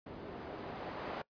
blue noise with low-pass filter sweep, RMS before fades -44 dBFS, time 0.06-1.22 s, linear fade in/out 5 ms, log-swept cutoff 340 to 700 Hz, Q 0.78, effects noise-tail reverb RT60 0.1 s tail -21 dB re dry + resampled to 11025 Hz

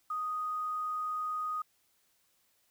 sine tone with quantisation, 1244.5 Hz, D#6, in tune, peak -32 dBFS, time 0.1-1.62 s, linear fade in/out 5 ms, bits 10, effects white hiss -72 dBFS RMS until 2.7 s

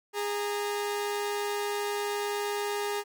sawtooth tone pair together, 411.1 / 922.9 Hz, G#4 / A#5, -18 / -18 cents, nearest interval octave + major second, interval 1400 cents, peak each -26 / -33 dBFS, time 0.13-3.04 s, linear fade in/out 50 ms, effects none

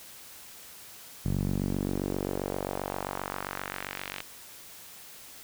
sawtooth tone with band-pass filter sweep, 47.56 Hz, F#1, 48 cents sharp, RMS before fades -33 dBFS, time 1.25-4.22 s, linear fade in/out 0 ms, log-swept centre 150 to 2800 Hz, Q 1.4, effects white hiss -48 dBFS RMS until 5.43 s

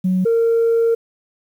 sine tone pair in turn, 184.9 / 459.9 Hz, F#3 / A#4, -1 / -23 cents, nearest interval octave + major third, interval 1578 cents, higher second, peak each -13 / -11 dBFS, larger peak second, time 0.04-0.25 / 0.25-0.95 s, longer second, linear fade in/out 10 ms, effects tanh soft clip ceiling -10 dBFS + 8-bit

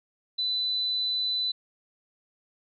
sine tone, 3998 Hz, B7, 20 cents sharp, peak -25 dBFS, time 0.38-1.52 s, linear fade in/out 10 ms, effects none

